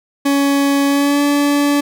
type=tone with pitch glide; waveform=40% pulse; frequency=280 to 287.5 Hz; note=C#4 to D4; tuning=+18 to -37 cents; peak=-11 dBFS; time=0.25-1.81 s; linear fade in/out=10 ms; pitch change=+45 cents; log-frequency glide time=0.87-1.22 s; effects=none